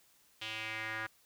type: tone with band-pass filter sweep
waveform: square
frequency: 110 Hz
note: A2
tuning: in tune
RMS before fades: -40 dBFS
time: 0.41-1.07 s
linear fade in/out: 10 ms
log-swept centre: 3100 to 1600 Hz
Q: 3.3
effects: white hiss -67 dBFS RMS until 1.25 s